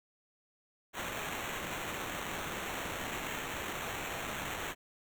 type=noise with sample-and-hold; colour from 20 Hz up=white; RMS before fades=-39 dBFS; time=0.93-4.75 s; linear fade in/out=50 ms; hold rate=4900 Hz; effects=none